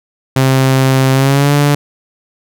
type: tone with pitch glide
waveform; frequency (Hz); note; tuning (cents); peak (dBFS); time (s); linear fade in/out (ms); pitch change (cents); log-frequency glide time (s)
sawtooth; 132.6 to 144.6; C3 to D3; +23 to -27; -4; 0.36-1.75; 5; +150; 1.13-1.53
effects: none